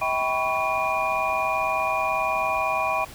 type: tone cluster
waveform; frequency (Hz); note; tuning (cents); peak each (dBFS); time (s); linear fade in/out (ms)
sine; 643 / 781 / 989 / 1118 / 2429; E5 / G5 / B5 / C#6 / D#7; -43 / -7 / +2 / +14 / -42; -28; 0.01-3.05; 10
effects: pink hiss -43 dBFS RMS until 3.14 s